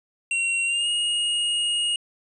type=tone with pitch glide; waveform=square; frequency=2741 to 2866 Hz; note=F7 to F7; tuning=-33 to +44 cents; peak=-22 dBFS; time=0.31-1.96 s; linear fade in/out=2 ms; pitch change=+77 cents; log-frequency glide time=0.65-0.88 s; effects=resampled to 24000 Hz + 10-bit